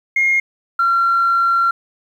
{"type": "tone pair in turn", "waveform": "sine", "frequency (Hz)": [2139, 1369.1], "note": ["C7", "F6"], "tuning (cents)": [38, -35], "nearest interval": "minor sixth", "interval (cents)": 773, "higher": "first", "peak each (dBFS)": -11, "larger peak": "neither", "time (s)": [[0.16, 0.4], [0.79, 1.71]], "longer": "second", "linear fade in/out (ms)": 5, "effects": ["tanh soft clip ceiling -8 dBFS", "8-bit"]}